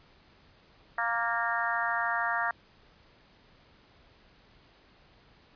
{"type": "harmonic tone with a mistuned harmonic", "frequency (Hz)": 233.1, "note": "A#3", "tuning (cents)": 0, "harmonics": [3, 4, 5, 6, 7, 8], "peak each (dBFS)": [-34, -34, -34, -34, -34, -34], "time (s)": [0.98, 2.51], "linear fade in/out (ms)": 2, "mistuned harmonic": 8, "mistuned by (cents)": -20, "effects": ["pink hiss -60 dBFS RMS until 5.55 s", "resampled to 11025 Hz"]}